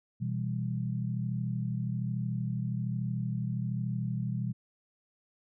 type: chord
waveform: sine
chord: E minor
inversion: second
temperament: just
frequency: 123.61 / 164.81 / 197.78 Hz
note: B2 / E3 / G3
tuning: +2 / 0 / +16 cents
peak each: -32 / -36 / -36 dBFS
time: 0.2-4.53 s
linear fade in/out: 20 ms
effects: none